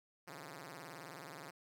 5% pulse tone with vibrato, 155.56 Hz, D#3, in tune, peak -37 dBFS, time 0.27-1.51 s, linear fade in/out 10 ms, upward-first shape sine, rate 19 Hz, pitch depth 270 cents each way, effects none

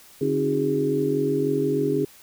sine tone cluster, 146.3 / 272.6 / 318.6 / 365.4 / 409.1 Hz, D3 / C#4 / D#4 / F#4 / G#4, -6 / -29 / +41 / -22 / -26 cents, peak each -29 / -26 / -28 / -31 / -23 dBFS, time 0.21-2.05 s, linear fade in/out 5 ms, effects white hiss -50 dBFS RMS until 2.22 s

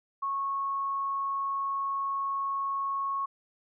sine tone, 1100 Hz, C#6, 14 cents flat, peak -28 dBFS, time 0.22-3.26 s, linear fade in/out 10 ms, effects none

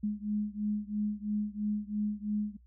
sine beating tone pair, 208.1 / 211.1 Hz, G#3 / G#3, +4 / +29 cents, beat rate 3 Hz, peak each -33 / -34 dBFS, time 0.03-2.57 s, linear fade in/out 10 ms, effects noise-tail reverb RT60 0.1 s tail -19 dB re dry + added 60 Hz sine -56 dBFS peak until 2.66 s

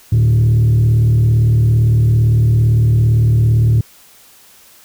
sine tone with frequency modulation, 112.9 Hz, A2, 45 cents sharp, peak -6 dBFS, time 0.12-3.81 s, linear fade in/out 5 ms, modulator 37.7 Hz, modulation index 0.57, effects tanh soft clip ceiling -7 dBFS + white hiss -45 dBFS RMS until 4.84 s

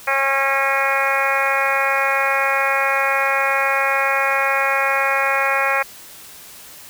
harmonic tone, 272.6 Hz, C#4, 29 cents flat, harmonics 2 / 3 / 4 / 5 / 6 / 7 / 8 / 9, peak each -24 / -24 / -24 / -24 / -24 / -24 / -24 / -24 dBFS, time 0.07-5.83 s, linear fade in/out 10 ms, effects white hiss -40 dBFS RMS until 6.89 s

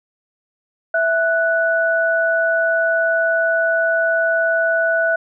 sine tone pair together, 659.3 / 1480 Hz, E5 / F#6, 0 / 0 cents, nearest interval octave + major second, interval 1400 cents, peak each -17 dBFS, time 0.94-5.16 s, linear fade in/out 5 ms, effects none

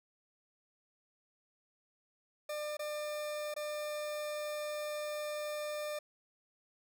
40% pulse tone with dropouts, 599 Hz, D5, 34 cents sharp, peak -36 dBFS, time 2.49-5.99 s, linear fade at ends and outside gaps 5 ms, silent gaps 2.77-2.792 / 3.541-3.563 s, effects none

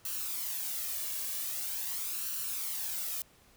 blue noise with flanger, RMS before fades -36 dBFS, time 0.05-3.22 s, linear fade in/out 2 ms, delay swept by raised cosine 0.69 to 1.79 ms, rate 0.44 Hz, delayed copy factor +0.55, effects pink hiss -62 dBFS RMS until 3.56 s

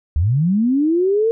sine linear sweep, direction up, 68.5 to 462.9 Hz, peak -13 dBFS, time 0.16-1.31 s, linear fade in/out 0 ms, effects none

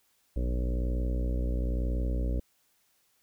harmonic tone with a mistuned harmonic, 61 Hz, B1, 21 cents flat, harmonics 1 / 2 / 3 / 4 / 5 / 6 / 7 / 8 / 9 / 10, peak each -27 / -39 / -41 / -41 / -41 / -51 / -45 / -47 / -44 / -55 dBFS, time 0.36-2.4 s, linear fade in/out 5 ms, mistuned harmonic 1, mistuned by -120 cents, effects white hiss -70 dBFS RMS until 3.22 s

